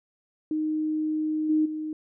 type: tone with level steps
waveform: sine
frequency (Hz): 309.7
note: D#4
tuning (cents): -8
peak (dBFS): -24 / -19 / -29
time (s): 0.51-1.93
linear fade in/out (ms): 2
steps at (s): 1.49 / 1.65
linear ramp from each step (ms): 10
effects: none